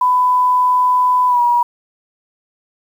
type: tone with pitch glide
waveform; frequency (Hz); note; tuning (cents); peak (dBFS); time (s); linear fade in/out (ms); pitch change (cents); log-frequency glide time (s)
sine; 999 to 961.1; B5 to B5; +20 to -47; -10; 0.01-1.63; 5; -67; 1.28-1.41
effects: 7-bit